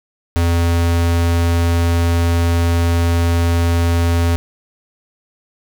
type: tone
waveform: square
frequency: 85 Hz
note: F2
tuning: 46 cents flat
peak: -13 dBFS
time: 0.36-4.36 s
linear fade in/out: 0 ms
effects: none